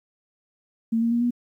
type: tone with pitch steps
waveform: sine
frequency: 227 / 231.8 / 236.6 / 241.6 Hz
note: A#3 / A#3 / A#3 / B3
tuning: -46 / -10 / +26 / -38 cents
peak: -19 dBFS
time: 0.92-1.308 s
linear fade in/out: 10 ms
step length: 97 ms
effects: 10-bit